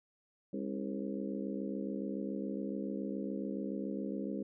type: harmonic tone with a mistuned harmonic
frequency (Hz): 67.1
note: C2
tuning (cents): +44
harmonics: 3 / 4 / 5 / 6 / 7 / 8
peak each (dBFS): -39 / -41 / -43 / -45 / -46 / -47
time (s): 0.53-4.43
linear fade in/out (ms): 5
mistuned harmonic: 5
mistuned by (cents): -78
effects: none